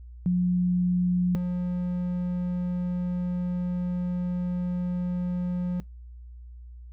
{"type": "tone pair in turn", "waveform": ["sine", "triangle"], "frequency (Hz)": [179.2, 178.57], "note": ["F3", "F3"], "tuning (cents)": [45, 39], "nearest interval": "unison", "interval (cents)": 6, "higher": "first", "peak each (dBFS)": [-20, -23], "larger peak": "first", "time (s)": [[0.26, 1.35], [1.35, 5.8]], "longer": "second", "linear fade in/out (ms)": 0, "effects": ["noise-tail reverb RT60 0.2 s tail -23 dB re dry", "added 60 Hz sine -41 dBFS peak until 6.92 s"]}